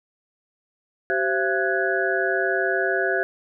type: tone cluster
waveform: sine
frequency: 385.1 / 526 / 676 / 1479 / 1666 Hz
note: G4 / C5 / E5 / F#6 / G#6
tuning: -31 / +9 / +43 / -1 / +5 cents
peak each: -25 / -29 / -26 / -26 / -26 dBFS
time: 1.1-3.23 s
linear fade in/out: 0 ms
effects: none